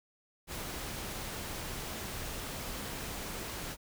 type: noise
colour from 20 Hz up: pink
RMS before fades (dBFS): -40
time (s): 0.47-3.77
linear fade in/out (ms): 50
effects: none